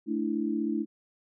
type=chord; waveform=sine; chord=A suspended fourth; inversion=none; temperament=equal; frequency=220 / 293.7 / 329.6 Hz; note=A3 / D4 / E4; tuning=0 / 0 / 0 cents; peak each=-31 dBFS; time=0.06-0.86 s; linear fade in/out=50 ms; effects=none